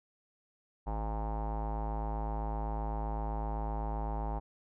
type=tone with low-pass filter; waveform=square; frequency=53.9 Hz; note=A1; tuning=35 cents flat; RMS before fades=-35 dBFS; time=0.86-4.4 s; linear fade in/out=20 ms; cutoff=860 Hz; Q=6.9; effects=none